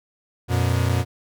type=tone pair together; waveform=45% pulse; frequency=90 / 120.28 Hz; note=F#2 / B2; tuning=-47 / -45 cents; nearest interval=perfect fourth; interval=502 cents; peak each=-21 dBFS; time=0.48-1.05 s; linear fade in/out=50 ms; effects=none